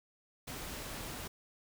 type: noise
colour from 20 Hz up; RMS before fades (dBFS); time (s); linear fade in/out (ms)
pink; -43; 0.47-1.28; 10
effects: none